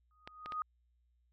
sine tone with exponential growth, 1244.5 Hz, D#6, in tune, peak -32 dBFS, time 0.11-0.62 s, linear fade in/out 1 ms, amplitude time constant 110 ms
clicks, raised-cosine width 0.3 ms, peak -28 dBFS, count 3, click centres 0.275 / 0.46 / 0.522 s
effects added 60 Hz sine -70 dBFS peak until 1.32 s + AAC 64 kbps

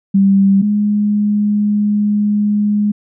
sine tone pair in turn, 196 / 207.7 Hz, G3 / G#3, 0 / 0 cents, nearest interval minor second, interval 100 cents, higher second, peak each -7 / -11 dBFS, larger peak first, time 0.14-0.62 / 0.62-2.92 s, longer second, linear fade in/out 10 ms, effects none

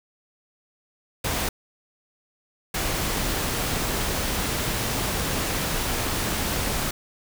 pink noise bursts at uneven times, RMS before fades -26 dBFS, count 2, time 1.24-1.49 / 2.74-6.91 s, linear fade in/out 5 ms, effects none

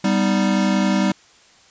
square chord, G augmented, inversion none, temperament equal, 196 / 246.9 / 311.1 Hz, G3 / B3 / D#4, 0 / 0 / 0 cents, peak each -18 / -24 / -24 dBFS, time 0.04-1.12 s, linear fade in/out 5 ms, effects white hiss -51 dBFS RMS until 1.7 s + resampled to 16000 Hz

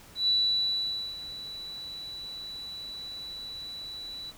sine tone with ADSR envelope, 3951 Hz, B7, in tune, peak -21 dBFS, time 0.15-4.32 s, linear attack 130 ms, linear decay 870 ms, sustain -16 dB, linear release 27 ms, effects pink hiss -52 dBFS RMS until 4.37 s

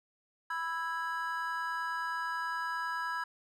triangle chord, E major, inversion second, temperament just, 988.9 / 1318.5 / 1648.1 Hz, B5 / E6 / G#6, +2 / 0 / -14 cents, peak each -35 / -37 / -35 dBFS, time 0.5-3.24 s, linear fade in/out 5 ms, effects none

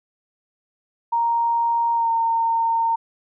sine tone with pitch glide, 932.3 to 915.2 Hz, A#5 to A#5, 0 to -32 cents, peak -17 dBFS, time 1.12-2.96 s, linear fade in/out 10 ms, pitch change -32 cents, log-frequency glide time 1.94-2.1 s, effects none

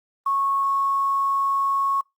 sine tone with quantisation, 1100 Hz, C#6, 14 cents flat, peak -19 dBFS, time 0.26-2.01 s, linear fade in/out 5 ms, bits 8, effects noise-tail reverb RT60 0.2 s tail -26 dB re dry + Opus 24 kbps

